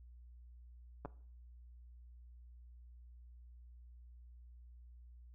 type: clicks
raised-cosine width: 1 ms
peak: -30 dBFS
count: 2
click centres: 1.05 / 1.057 s
effects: noise-tail reverb RT60 0.5 s tail -18 dB re dry + added 60 Hz sine -54 dBFS peak until 5.34 s